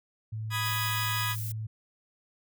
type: tone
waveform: sine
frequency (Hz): 109.5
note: A2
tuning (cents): -8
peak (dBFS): -32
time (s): 0.32-1.67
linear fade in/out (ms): 10
type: chord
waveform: 20% pulse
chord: G# minor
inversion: first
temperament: equal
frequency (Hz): 987.8 / 1244.5 / 1661.2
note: B5 / D#6 / G#6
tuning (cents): 0 / 0 / 0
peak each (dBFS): -29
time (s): 0.5-1.36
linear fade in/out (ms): 50
type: noise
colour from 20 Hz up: violet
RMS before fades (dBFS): -39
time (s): 0.65-1.52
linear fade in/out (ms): 5
effects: none